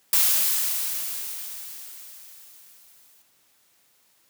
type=noise with exponential decay; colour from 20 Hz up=blue; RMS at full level=-18 dBFS; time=0.13-3.22 s; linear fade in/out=1 ms; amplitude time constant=670 ms; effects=white hiss -63 dBFS RMS until 4.29 s + high-pass 80 Hz 12 dB/octave